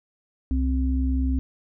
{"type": "tone pair together", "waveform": "sine", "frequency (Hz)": [65.41, 261.6], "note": ["C2", "C4"], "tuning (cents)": [0, 0], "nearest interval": "2 octaves", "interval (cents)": 2400, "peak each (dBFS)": [-21, -26], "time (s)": [0.51, 1.39], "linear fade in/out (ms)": 0, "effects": []}